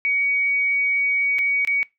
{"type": "tone with dropouts", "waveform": "sine", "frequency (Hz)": 2252, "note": "C#7", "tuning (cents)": 27, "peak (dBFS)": -18, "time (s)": [0.05, 1.83], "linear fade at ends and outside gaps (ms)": 0, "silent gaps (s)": [[1.385, 1.39], [1.649, 1.674]], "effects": ["noise-tail reverb RT60 0.2 s tail -21 dB re dry"]}